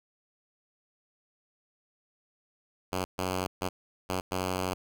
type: tone bursts at uneven times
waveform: 5% pulse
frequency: 92.5 Hz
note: F#2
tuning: in tune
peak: -18 dBFS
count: 5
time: 2.92-3.05 / 3.18-3.47 / 3.61-3.69 / 4.09-4.21 / 4.31-4.74 s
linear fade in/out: 10 ms
effects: none